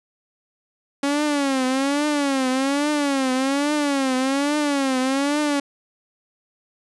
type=tone with vibrato; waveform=sawtooth; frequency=277.2 Hz; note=C#4; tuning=in tune; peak=-15 dBFS; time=1.03-5.6 s; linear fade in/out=5 ms; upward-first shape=triangle; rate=1.2 Hz; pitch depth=150 cents each way; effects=resampled to 24000 Hz